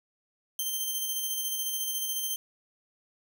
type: tone with tremolo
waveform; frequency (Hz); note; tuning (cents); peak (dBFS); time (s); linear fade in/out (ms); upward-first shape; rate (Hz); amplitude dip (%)
5% pulse; 3136; G7; 0; -20; 0.59-2.36; 2; square; 14; 30
effects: none